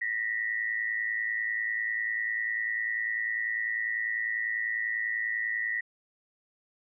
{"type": "tone pair together", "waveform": "sine", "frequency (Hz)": [1847.9, 1958], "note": ["A#6", "B6"], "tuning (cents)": [-16, -15], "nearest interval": "minor second", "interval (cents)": 101, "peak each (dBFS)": [-32, -30], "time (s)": [0.01, 5.81], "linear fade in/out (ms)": 10, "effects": []}